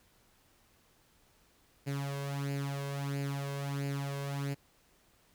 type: tone with flanger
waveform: sawtooth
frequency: 140 Hz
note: C#3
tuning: 18 cents sharp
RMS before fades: -36 dBFS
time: 1.86-4.55 s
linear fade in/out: 20 ms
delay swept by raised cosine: 0.42 to 1.92 ms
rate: 1.5 Hz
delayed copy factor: +0.65
effects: pink hiss -67 dBFS RMS until 5.34 s